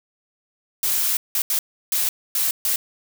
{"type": "noise bursts at uneven times", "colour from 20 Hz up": "blue", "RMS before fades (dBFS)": -21, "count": 6, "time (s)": [[0.83, 1.17], [1.35, 1.42], [1.5, 1.59], [1.92, 2.09], [2.35, 2.51], [2.65, 2.76]], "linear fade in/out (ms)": 2, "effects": []}